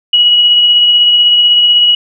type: tone with tremolo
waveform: sine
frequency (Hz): 2915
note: F#7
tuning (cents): -26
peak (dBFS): -3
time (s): 0.13-1.95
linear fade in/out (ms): 5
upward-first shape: triangle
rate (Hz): 16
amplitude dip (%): 30
effects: none